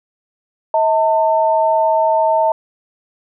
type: tone pair together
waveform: sine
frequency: 640 / 898.5 Hz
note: D#5 / A5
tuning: +49 / +36 cents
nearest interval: tritone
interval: 587 cents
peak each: -14 dBFS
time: 0.74-2.52 s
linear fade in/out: 2 ms
effects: none